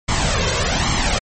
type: noise with flanger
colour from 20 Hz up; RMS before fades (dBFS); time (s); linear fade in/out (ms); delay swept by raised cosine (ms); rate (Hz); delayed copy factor
pink; -18; 0.08-1.19; 10; 0.94 to 1.94; 1.2; +0.6
effects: MP3 32 kbps